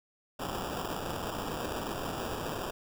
white noise with sample-and-hold, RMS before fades -36 dBFS, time 0.39-2.71 s, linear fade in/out 10 ms, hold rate 2100 Hz, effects none

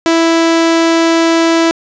sawtooth tone, 330.2 Hz, E4, 3 cents sharp, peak -4 dBFS, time 0.06-1.71 s, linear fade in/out 0 ms, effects resampled to 16000 Hz + 7-bit

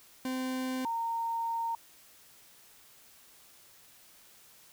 40% pulse / sine tone pair in turn, 258.2 / 920.1 Hz, C4 / A#5, -23 / -23 cents, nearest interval octave + minor seventh, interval 2200 cents, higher second, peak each -31 / -30 dBFS, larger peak second, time 0.25-0.85 / 0.85-1.75 s, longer second, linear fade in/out 2 ms, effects white hiss -58 dBFS RMS until 4.72 s

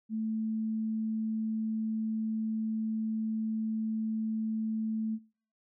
sine tone, 220 Hz, A3, in tune, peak -30 dBFS, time 0.09-5.19 s, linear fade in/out 50 ms, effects noise-tail reverb RT60 0.5 s tail -26 dB re dry

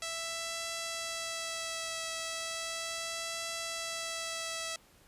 5% pulse tone with vibrato, 659.3 Hz, E5, in tune, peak -24 dBFS, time 0.02-4.76 s, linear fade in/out 2 ms, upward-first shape triangle, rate 0.36 Hz, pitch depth 15 cents each way, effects pink hiss -62 dBFS RMS until 5.07 s + resampled to 32000 Hz

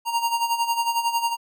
square tone with tremolo, 932.3 Hz, A#5, in tune, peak -19 dBFS, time 0.05-1.37 s, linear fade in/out 50 ms, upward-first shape sine, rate 11 Hz, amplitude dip 70%, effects none

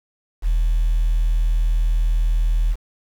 sine tone, 40 Hz, D#1, 49 cents sharp, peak -13 dBFS, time 0.42-2.76 s, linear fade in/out 50 ms, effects tanh soft clip ceiling -13 dBFS + 7-bit

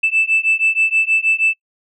sine beating tone pair, 2637 / 2643.3 Hz, E7 / E7, 0 / +4 cents, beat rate 6.3 Hz, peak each -15 dBFS, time 0.03-1.54 s, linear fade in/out 10 ms, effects noise-tail reverb RT60 0.1 s tail -25 dB re dry + tanh soft clip ceiling -7 dBFS

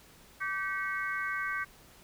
harmonic tone with a mistuned harmonic, 386.6 Hz, G4, 24 cents flat, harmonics 3 / 4 / 5 / 6, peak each -37 / -34 / -39 / -39 dBFS, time 0.4-1.65 s, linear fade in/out 20 ms, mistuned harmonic 6, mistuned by -98 cents, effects pink hiss -57 dBFS RMS until 2.03 s

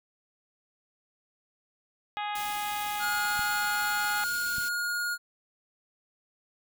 harmonic tone, 415.3 Hz, G#4, in tune, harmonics 2 / 3 / 4 / 5 / 6 / 7 / 8 / 9, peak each -32 / -39 / -42 / -42 / -43 / -46 / -45 / -47 dBFS, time 2.17-4.24 s, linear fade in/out 0 ms
white band-stop noise, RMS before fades -40 dBFS, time 2.35-4.69 s, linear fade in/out 5 ms, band 410 to 2200 Hz, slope 24 dB/octave
square tone, 1431 Hz, F6, 42 cents sharp, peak -29 dBFS, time 2.99-5.18 s, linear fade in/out 50 ms
clicks, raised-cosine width 5 ms, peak -30 dBFS, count 2, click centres 3.393 / 4.583 s
effects none

